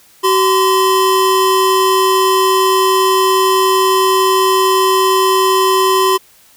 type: tone pair together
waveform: square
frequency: 379 / 1026.2 Hz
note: F#4 / C6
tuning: +42 / -34 cents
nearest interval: octave + perfect fourth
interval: 1724 cents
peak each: -13 dBFS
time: 0.23-6.18 s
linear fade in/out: 20 ms
effects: white hiss -47 dBFS RMS until 6.56 s